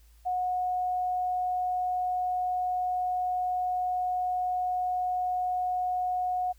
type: tone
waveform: sine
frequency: 729 Hz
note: F#5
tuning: 26 cents flat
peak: -26 dBFS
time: 0.25-6.53 s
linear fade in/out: 20 ms
effects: added 56 Hz sine -54 dBFS peak until 6.58 s + white hiss -66 dBFS RMS until 6.58 s